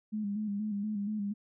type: tone with vibrato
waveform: sine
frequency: 207.7 Hz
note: G#3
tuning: in tune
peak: -31 dBFS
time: 0.12-1.34 s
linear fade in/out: 20 ms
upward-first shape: square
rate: 4.2 Hz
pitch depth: 50 cents each way
effects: none